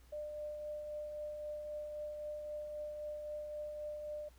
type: tone with tremolo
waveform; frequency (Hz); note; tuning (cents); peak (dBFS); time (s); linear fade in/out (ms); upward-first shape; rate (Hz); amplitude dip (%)
sine; 599; D5; +34; -39; 0.12-4.29; 10; triangle; 3.8; 35
effects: added 60 Hz sine -60 dBFS peak until 4.38 s + pink hiss -68 dBFS RMS until 4.38 s